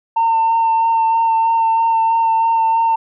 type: tone with vibrato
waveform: sine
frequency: 906 Hz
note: A#5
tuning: 50 cents flat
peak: -10 dBFS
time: 0.16-2.96 s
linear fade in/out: 10 ms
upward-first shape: sine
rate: 3.1 Hz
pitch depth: 15 cents each way
effects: tanh soft clip ceiling -9 dBFS